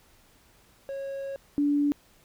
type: tone pair in turn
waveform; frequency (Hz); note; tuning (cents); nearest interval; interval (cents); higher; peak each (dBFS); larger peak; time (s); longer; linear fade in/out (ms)
triangle / sine; 548 / 289.2; C#5 / D4; -20 / -27; major seventh; 1107; first; -30 / -21; second; 0.89-1.36 / 1.58-1.92; first; 0
effects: pink hiss -60 dBFS RMS until 2.24 s